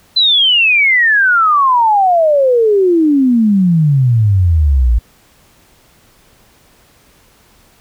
sine exponential sweep, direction down, 4076 to 55 Hz, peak -7 dBFS, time 0.16-4.99 s, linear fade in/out 10 ms, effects pink hiss -49 dBFS RMS until 7.8 s

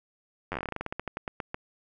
slowing click train, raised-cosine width 0.5 ms, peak -17 dBFS, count 21, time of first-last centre 0.52-1.544 s, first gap 10 ms, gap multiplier 1.15, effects none

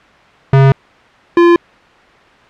square tone pair in turn, 135.7 / 343.9 Hz, C#3 / F4, -36 / -27 cents, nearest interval octave + major third, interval 1609 cents, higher second, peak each -5 dBFS, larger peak neither, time 0.53-0.72 / 1.37-1.56 s, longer neither, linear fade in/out 2 ms, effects white hiss -43 dBFS RMS until 2.49 s + low-pass 2000 Hz 12 dB/octave

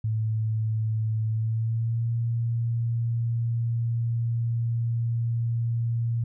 sine tone with pitch glide, 110 to 116.54 Hz, A2 to A#2, 0 to 0 cents, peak -23 dBFS, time 0.04-6.24 s, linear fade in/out 5 ms, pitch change +100 cents, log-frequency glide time 1.27-2.11 s, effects none

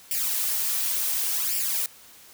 blue noise with flanger, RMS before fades -26 dBFS, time 0.11-1.86 s, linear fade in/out 2 ms, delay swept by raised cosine 0.38 to 5.28 ms, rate 0.69 Hz, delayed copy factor +0.75, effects white hiss -50 dBFS RMS until 2.33 s

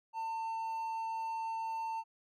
triangle tone with hard clipping, 899 Hz, A5, 37 cents sharp, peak -36 dBFS, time 0.13-2.04 s, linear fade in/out 50 ms, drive 6 dB, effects none

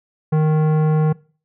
sine tone with tanh clipping, 155 Hz, D#3, 6 cents flat, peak -15 dBFS, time 0.32-1.13 s, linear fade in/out 10 ms, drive 15 dB, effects noise-tail reverb RT60 0.4 s tail -22 dB re dry

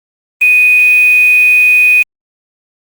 sine tone with quantisation, 2489 Hz, D#7, in tune, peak -4 dBFS, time 0.41-2.03 s, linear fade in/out 10 ms, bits 4, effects Opus 32 kbps

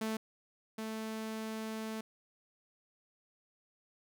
sawtooth tone pair in turn, 220 / 220 Hz, A3 / A3, 0 / 0 cents, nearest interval unison, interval 0 cents, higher neither, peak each -30 / -34 dBFS, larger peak first, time 0.01-0.17 / 0.78-2.01 s, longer second, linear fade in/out 5 ms, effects none

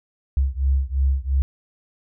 sine beating tone pair, 66.3 / 69.2 Hz, C2 / C#2, +23 / -2 cents, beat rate 2.9 Hz, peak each -20 / -21 dBFS, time 0.37-1.42 s, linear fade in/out 0 ms, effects none

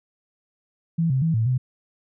sine tone with pitch steps, 165.8 / 131.7 / 163 / 112 / 127.4 Hz, E3 / C3 / E3 / A2 / C3, +10 / +12 / -19 / +31 / -46 cents, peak -18 dBFS, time 0.98-1.58 s, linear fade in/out 10 ms, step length 120 ms, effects none

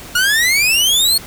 sawtooth exponential sweep, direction up, 1416 to 4400 Hz, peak -8 dBFS, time 0.15-1.18 s, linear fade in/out 5 ms, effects pink hiss -34 dBFS RMS until 1.26 s

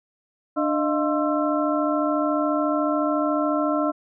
sine tone cluster, 296.5 / 616 / 690 / 1055 / 1335 Hz, D4 / D#5 / F5 / C6 / E6, +17 / -17 / -21 / +14 / +22 cents, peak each -23 / -25 / -29 / -30 / -28 dBFS, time 0.56-3.92 s, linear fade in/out 20 ms, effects none

